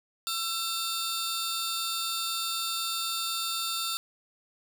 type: tone cluster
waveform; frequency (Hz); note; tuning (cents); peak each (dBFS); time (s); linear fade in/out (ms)
sawtooth; 1344 / 3628 / 4450 / 4630; E6 / A#7 / C#8 / D8; +33 / -48 / +6 / -25; -31 / -30 / -35 / -34; 0.27-3.97; 0
effects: none